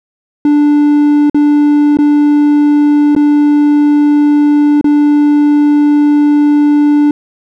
triangle tone with dropouts, 293.7 Hz, D4, in tune, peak -3 dBFS, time 0.45-7.11 s, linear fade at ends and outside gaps 2 ms, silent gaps 1.298-1.345 / 1.971-1.987 / 3.151-3.163 / 4.812-4.843 s, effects none

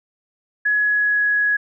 sine tone with pitch glide, 1686 to 1674.4 Hz, G#6 to G#6, +26 to +14 cents, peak -15 dBFS, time 0.65-1.57 s, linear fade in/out 10 ms, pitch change -12 cents, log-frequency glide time 0.77-1.23 s, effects none

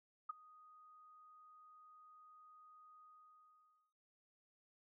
sine tone with ADSR envelope, 1244.5 Hz, D#6, in tune, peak -37 dBFS, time 0.29-3.94 s, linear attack 9 ms, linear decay 14 ms, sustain -23 dB, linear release 910 ms, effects none

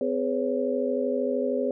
sine tone cluster, 255.4 / 415.3 / 506 / 559 Hz, C4 / G#4 / B4 / C#5, -42 / 0 / +42 / +14 cents, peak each -29 dBFS, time 0.01-1.71 s, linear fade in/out 2 ms, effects none

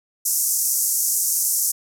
white band-pass noise, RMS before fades -21 dBFS, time 0.25-1.72 s, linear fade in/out 10 ms, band 5700 to 14000 Hz, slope 48 dB/octave, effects none

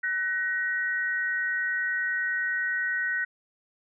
sine tone pair together, 1500 / 1889.9 Hz, F#6 / A#6, +23 / +23 cents, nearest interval major third, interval 400 cents, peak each -28 dBFS, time 0.03-3.25 s, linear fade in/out 10 ms, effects none

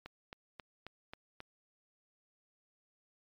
click train, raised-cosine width 0.3 ms, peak -29 dBFS, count 6, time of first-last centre 0.06-1.404 s, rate 3.72 Hz, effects MP3 96 kbps

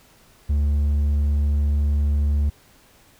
sine tone with hard clipping, 72.8 Hz, D2, 15 cents flat, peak -18 dBFS, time 0.49-2.5 s, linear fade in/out 10 ms, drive 3 dB, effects pink hiss -54 dBFS RMS until 3.19 s

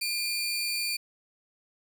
sawtooth tone pair together, 2414 / 4554 Hz, D7 / C#8, +47 / +46 cents, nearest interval major seventh, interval 1099 cents, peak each -28 dBFS, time 0.01-0.97 s, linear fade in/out 10 ms, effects none

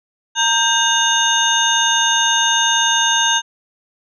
sine tone cluster, 921 / 1582 / 2852 / 3641 / 6340 Hz, A#5 / G6 / F7 / A#7 / G8, -21 / +15 / +36 / -41 / +19 cents, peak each -19 dBFS, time 0.35-3.42 s, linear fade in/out 50 ms, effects tanh soft clip ceiling -2 dBFS

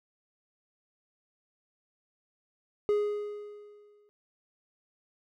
triangle tone with exponential decay, 415.3 Hz, G#4, in tune, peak -20 dBFS, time 2.89-4.09 s, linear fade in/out 0 ms, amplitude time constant 260 ms, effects none

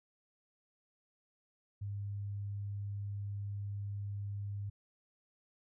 sine tone, 101.1 Hz, G#2, 46 cents flat, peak -37 dBFS, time 1.81-4.7 s, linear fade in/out 10 ms, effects none

